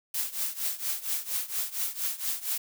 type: noise with tremolo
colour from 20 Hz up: blue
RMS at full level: -28 dBFS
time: 0.14-2.58 s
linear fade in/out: 5 ms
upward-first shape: triangle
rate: 4.3 Hz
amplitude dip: 90%
effects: none